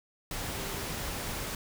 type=tone in noise; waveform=sine; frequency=396.9 Hz; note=G4; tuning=22 cents sharp; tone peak=-45 dBFS; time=0.55-0.85 s; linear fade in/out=2 ms; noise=pink; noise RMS=-36 dBFS; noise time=0.31-1.55 s; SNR=-12 dB; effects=none